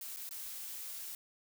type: noise with dropouts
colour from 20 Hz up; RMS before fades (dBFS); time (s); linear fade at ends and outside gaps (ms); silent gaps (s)
blue; -44; 0.01-1.15; 2; 0.163-0.169 / 0.292-0.309
effects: none